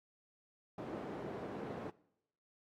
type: band-pass noise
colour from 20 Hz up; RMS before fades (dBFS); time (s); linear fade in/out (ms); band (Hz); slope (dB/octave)
white; -44; 0.78-1.9; 2; 160 to 490; 12
effects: noise-tail reverb RT60 0.8 s tail -21 dB re dry + AAC 48 kbps